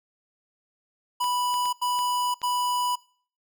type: tone bursts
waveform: square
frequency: 986 Hz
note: B5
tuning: 3 cents flat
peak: -24 dBFS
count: 3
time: 1.2-2.958 s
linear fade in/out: 10 ms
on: 530 ms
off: 84 ms
type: clicks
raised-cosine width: 0.2 ms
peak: -23 dBFS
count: 5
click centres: 1.242 / 1.541 / 1.656 / 1.99 / 2.417 s
effects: noise-tail reverb RT60 0.5 s tail -23 dB re dry